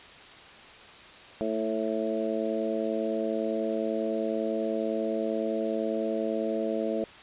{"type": "harmonic tone with a mistuned harmonic", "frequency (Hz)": 110, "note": "A2", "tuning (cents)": 0, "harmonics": [2, 3, 4, 5, 6], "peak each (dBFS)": [-33, -33, -33, -33, -33], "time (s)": [1.41, 7.04], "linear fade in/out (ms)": 0, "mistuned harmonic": 2, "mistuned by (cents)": 16, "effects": ["white hiss -48 dBFS RMS until 7.22 s", "resampled to 8000 Hz"]}